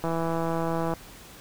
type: click train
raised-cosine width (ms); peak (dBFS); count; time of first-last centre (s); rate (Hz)
1; -15; 149; 0.04-0.937; 165
effects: pink hiss -47 dBFS RMS until 1.4 s